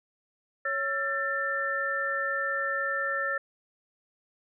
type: tone cluster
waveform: sine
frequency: 554 / 1351 / 1781 Hz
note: C#5 / E6 / A6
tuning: -1 / +42 / +21 cents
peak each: -34 / -32 / -29 dBFS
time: 0.65-3.38 s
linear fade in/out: 5 ms
effects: none